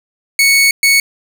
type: tone bursts at uneven times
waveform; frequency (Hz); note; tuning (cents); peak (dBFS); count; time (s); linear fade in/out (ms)
sawtooth; 2217; C#7; 0; -4; 2; 0.39-0.71 / 0.83-1; 2
effects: none